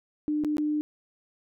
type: tone with dropouts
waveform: sine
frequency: 300.6 Hz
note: D4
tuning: 40 cents sharp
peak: -24 dBFS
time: 0.28-0.81 s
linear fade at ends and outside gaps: 0 ms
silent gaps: 0.438-0.447 / 0.569-0.582 s
effects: none